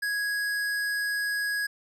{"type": "tone with tanh clipping", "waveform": "sine", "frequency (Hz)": 1661.2, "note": "G#6", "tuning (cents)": 0, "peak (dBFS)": -28, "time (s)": [0.02, 1.67], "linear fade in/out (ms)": 10, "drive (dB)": 18, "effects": []}